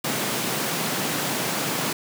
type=high-pass noise; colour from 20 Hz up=pink; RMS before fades=-26 dBFS; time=0.04-1.93 s; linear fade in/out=5 ms; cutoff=130 Hz; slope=48 dB/octave; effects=none